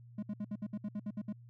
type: tone bursts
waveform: triangle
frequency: 207.7 Hz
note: G#3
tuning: in tune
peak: -33 dBFS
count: 11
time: 0.18-1.327 s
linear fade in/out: 5 ms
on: 47 ms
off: 63 ms
effects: added 119 Hz sine -52 dBFS peak until 1.49 s